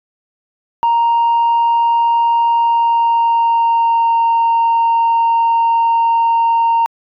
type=tone with pitch glide; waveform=sine; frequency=932.3 to 922.7 Hz; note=A#5 to A#5; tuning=0 to -18 cents; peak=-8 dBFS; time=0.83-6.86 s; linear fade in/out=0 ms; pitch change=-18 cents; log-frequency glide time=2.5-4.14 s; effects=tanh soft clip ceiling -8 dBFS